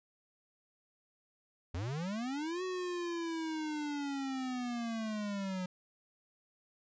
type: linear two-way sweep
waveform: square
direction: up then down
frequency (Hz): 78.7 to 373 to 181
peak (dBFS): -36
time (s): 1.74-5.66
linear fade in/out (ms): 5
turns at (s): 2.63
effects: resampled to 16000 Hz